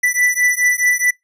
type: beating tone pair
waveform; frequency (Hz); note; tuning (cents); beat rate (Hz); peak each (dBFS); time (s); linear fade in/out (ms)
square; 1975.5 / 1980.2; B6 / B6; 0 / +4; 4.7; -17; 0.03-1.11; 10
effects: noise-tail reverb RT60 0.2 s tail -26 dB re dry + resampled to 32000 Hz